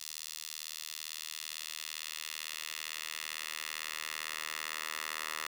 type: tone with high-pass filter sweep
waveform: 10% pulse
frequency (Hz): 77.78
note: D#2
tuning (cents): 0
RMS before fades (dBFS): -41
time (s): 0-5.47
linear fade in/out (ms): 5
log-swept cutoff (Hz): 4600 to 1500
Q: 1.1
effects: none